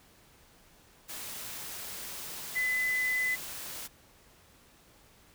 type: tone in noise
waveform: sine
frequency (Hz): 2012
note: B6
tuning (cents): +32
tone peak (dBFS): -27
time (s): 2.55-3.36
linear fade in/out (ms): 20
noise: white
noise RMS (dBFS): -41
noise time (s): 1.08-3.88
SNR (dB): +11
effects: pink hiss -60 dBFS RMS until 5.34 s